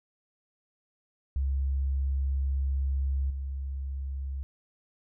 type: tone with level steps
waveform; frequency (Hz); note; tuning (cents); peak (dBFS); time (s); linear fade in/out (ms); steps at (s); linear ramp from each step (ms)
sine; 67.9; C#2; -35; -25 / -31; 1.36-4.43; 0; 3.3; 5
effects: none